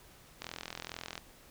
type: click train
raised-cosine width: 0.2 ms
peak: -22 dBFS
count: 33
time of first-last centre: 0.42-1.178 s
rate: 42.2 Hz
effects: pink hiss -58 dBFS RMS until 1.5 s